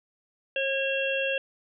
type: harmonic tone with a mistuned harmonic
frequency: 545 Hz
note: C#5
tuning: 29 cents flat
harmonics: 1 / 3 / 5 / 6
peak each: -28 / -33 / -29 / -36 dBFS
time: 0.56-1.38 s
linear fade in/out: 2 ms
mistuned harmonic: 1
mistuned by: -15 cents
effects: none